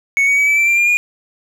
triangle tone with pitch steps, 2217 / 2247 / 2277 / 2307 / 2338 / 2369 / 2401 / 2433 Hz, C#7 / C#7 / C#7 / D7 / D7 / D7 / D7 / D#7, 0 / +23 / +46 / -31 / -8 / +14 / +38 / -39 cents, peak -9 dBFS, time 0.17-0.97 s, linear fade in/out 0 ms, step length 100 ms, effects none

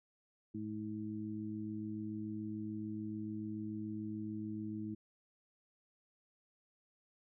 harmonic tone, 106.9 Hz, A2, 49 cents flat, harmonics 1 / 2 / 3, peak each -47 / -42 / -43 dBFS, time 0.54-4.95 s, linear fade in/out 10 ms, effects none

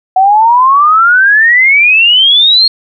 sine exponential sweep, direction up, 740 to 4315 Hz, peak -3 dBFS, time 0.16-2.68 s, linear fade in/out 5 ms, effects none

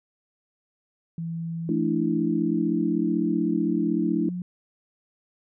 sine tone with pitch glide, 165.9 to 178.84 Hz, E3 to F3, +11 to +41 cents, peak -28 dBFS, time 1.18-4.42 s, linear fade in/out 2 ms, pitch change +130 cents, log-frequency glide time 1.84-3.04 s
sine chord, A suspended fourth, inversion none, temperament equal, 220 / 293.7 / 329.6 Hz, A3 / D4 / E4, 0 / 0 / 0 cents, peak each -27 / -26 / -26 dBFS, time 1.69-4.29 s, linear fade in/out 2 ms
effects none

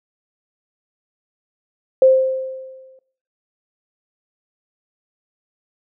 sine tone with exponential decay, 524 Hz, C5, 2 cents sharp, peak -6 dBFS, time 2.02-2.99 s, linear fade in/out 2 ms, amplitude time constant 210 ms, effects noise-tail reverb RT60 0.5 s tail -19 dB re dry

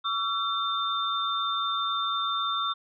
sine tone cluster, 1138 / 1347 / 3594 Hz, C#6 / E6 / A7, +45 / +37 / +36 cents, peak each -30 dBFS, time 0.04-2.74 s, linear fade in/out 20 ms, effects none

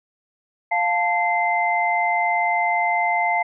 sine tone cluster, 701 / 881 / 2076 Hz, F5 / A5 / C7, +6 / +2 / -14 cents, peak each -22 dBFS, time 0.71-3.43 s, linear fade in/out 10 ms, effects none

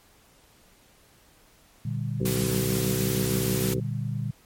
sine chord, G minor, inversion first, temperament just, 117.6 / 147 / 196 Hz, Bb2 / D3 / G3, +16 / +2 / 0 cents, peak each -29 / -31 / -35 dBFS, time 1.85-4.31 s, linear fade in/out 5 ms
harmonic tone, 63.2 Hz, B1, 41 cents sharp, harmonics 1 / 3 / 4 / 5 / 6 / 7 / 8, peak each -39 / -30 / -36 / -36 / -30 / -38 / -38 dBFS, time 2.2-3.8 s, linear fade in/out 5 ms
white noise, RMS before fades -32 dBFS, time 2.25-3.74 s, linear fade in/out 5 ms
effects pink hiss -58 dBFS RMS until 4.45 s + MP3 64 kbps

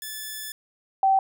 5% pulse / sine tone pair in turn, 1735 / 772.9 Hz, A6 / G5, -25 / -25 cents, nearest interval octave + major second, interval 1400 cents, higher first, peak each -22 / -16 dBFS, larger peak second, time 0.02-0.52 / 1.03-1.19 s, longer first, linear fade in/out 2 ms, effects none

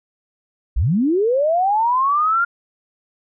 sine linear sweep, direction up, 41.2 to 1415 Hz, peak -14 dBFS, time 0.76-2.45 s, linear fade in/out 10 ms, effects none

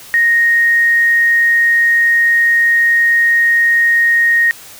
sine tone, 1864.7 Hz, A#6, in tune, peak -8 dBFS, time 0.14-4.51 s, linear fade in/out 0 ms, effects white hiss -36 dBFS RMS until 4.79 s

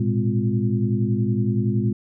sine tone cluster, 111.9 / 122.6 / 205.3 / 255.8 / 350.5 Hz, A2 / B2 / G#3 / C4 / F4, +30 / -12 / -20 / -39 / +6 cents, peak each -23 / -24 / -23 / -29 / -30 dBFS, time 0-1.93 s, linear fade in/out 5 ms, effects none

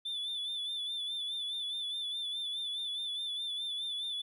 sine tone with vibrato, 3504 Hz, A7, 8 cents flat, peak -32 dBFS, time 0.05-4.22 s, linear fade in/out 10 ms, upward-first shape sine, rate 4.8 Hz, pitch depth 52 cents each way, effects tanh soft clip ceiling -33 dBFS + 12-bit

